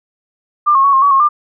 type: tone with pitch steps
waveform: sine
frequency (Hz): 1193 / 1083 / 1118 / 1070 / 1134 / 1082 / 1195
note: D6 / C#6 / C#6 / C6 / C#6 / C#6 / D6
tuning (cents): +27 / -41 / +14 / +38 / +39 / -42 / +30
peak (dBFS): -7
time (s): 0.66-1.29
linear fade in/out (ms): 20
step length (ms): 90
effects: none